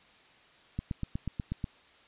click train, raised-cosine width 5 ms, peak -20 dBFS, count 8, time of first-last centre 0.79-1.642 s, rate 8.22 Hz, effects white hiss -59 dBFS RMS until 2.07 s + resampled to 8000 Hz

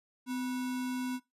sine tone with sample-and-hold, 254.3 Hz, C4, 49 cents flat, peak -32 dBFS, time 0.26-1.2 s, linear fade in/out 50 ms, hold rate 1225 Hz, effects noise-tail reverb RT60 0.2 s tail -20 dB re dry + resampled to 32000 Hz

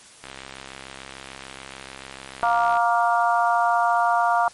click train, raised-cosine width 0.3 ms, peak -20 dBFS, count 170, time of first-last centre 0.24-2.77 s, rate 66.8 Hz
harmonic tone, 234.4 Hz, A#3, 10 cents sharp, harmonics 3 / 4 / 5 / 6, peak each -20 / -22 / -24 / -26 dBFS, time 2.43-4.48 s, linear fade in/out 0 ms
effects white hiss -47 dBFS RMS until 4.53 s + MP3 48 kbps

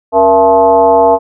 sine tone with frequency modulation, 670 Hz, E5, 28 cents sharp, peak -4 dBFS, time 0.12-1.19 s, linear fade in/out 50 ms, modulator 198 Hz, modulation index 1.3, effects none

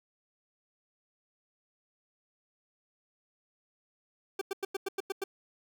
40% pulse tone bursts, 389.3 Hz, G4, 12 cents flat, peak -30 dBFS, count 8, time 4.39-5.24 s, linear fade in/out 5 ms, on 24 ms, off 94 ms, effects none

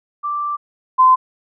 sine tone pair in turn, 1174 / 1028.5 Hz, D6 / C6, -1 / -30 cents, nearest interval major second, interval 229 cents, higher first, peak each -19 / -7 dBFS, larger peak second, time 0.23-0.57 / 0.98-1.16 s, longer first, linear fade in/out 20 ms, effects none

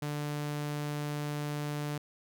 sawtooth tone, 147.5 Hz, D3, 8 cents sharp, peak -29 dBFS, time 0.02-1.98 s, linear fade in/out 5 ms, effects none

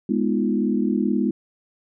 sine chord, F half-diminished seventh, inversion first, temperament equal, 207.7 / 246.9 / 311.1 / 349.2 Hz, Ab3 / Cb4 / Eb4 / F4, 0 / 0 / 0 / 0 cents, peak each -22 / -23 / -26 / -27 dBFS, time 0.09-1.31 s, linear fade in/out 5 ms, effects none

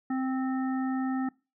harmonic tone, 261.6 Hz, C4, in tune, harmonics 1 / 3 / 5 / 7, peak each -27 / -37 / -41 / -44 dBFS, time 0.1-1.29 s, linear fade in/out 5 ms, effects noise-tail reverb RT60 0.3 s tail -23 dB re dry

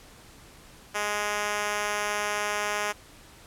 5% pulse tone with high-pass filter, 207.7 Hz, G#3, in tune, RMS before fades -29 dBFS, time 0.94-2.93 s, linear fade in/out 20 ms, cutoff 450 Hz, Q 0.84, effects pink hiss -51 dBFS RMS until 3.46 s + low-pass 12000 Hz 12 dB/octave

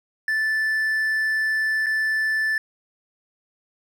triangle tone with dropouts, 1756 Hz, A6, 4 cents flat, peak -18 dBFS, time 0.28-2.58 s, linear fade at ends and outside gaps 2 ms, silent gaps 1.861-1.866 s, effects none

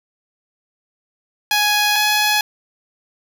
10% pulse tone pair in turn, 834 / 841.7 Hz, G#5 / G#5, +7 / +23 cents, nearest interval unison, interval 16 cents, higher second, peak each -6 dBFS, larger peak neither, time 1.51-1.96 / 1.96-2.41 s, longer neither, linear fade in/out 2 ms, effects none

